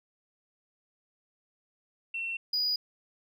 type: tone pair in turn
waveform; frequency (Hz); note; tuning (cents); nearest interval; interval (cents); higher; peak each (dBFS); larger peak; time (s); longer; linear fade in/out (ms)
sine; 2709 / 4917; E7 / D#8; +47 / -21; minor seventh; 1032; second; -31 / -24; second; 2.14-2.37 / 2.53-2.76; neither; 5
effects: tanh soft clip ceiling -24 dBFS